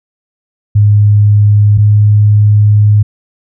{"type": "tone pair in turn", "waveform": "sine", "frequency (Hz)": [103.83, 104.67], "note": ["G#2", "G#2"], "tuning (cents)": [0, 14], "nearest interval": "unison", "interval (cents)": 14, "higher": "second", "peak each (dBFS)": -3, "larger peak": "neither", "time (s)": [[0.75, 1.78], [1.78, 3.03]], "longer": "second", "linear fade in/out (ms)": 10, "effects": []}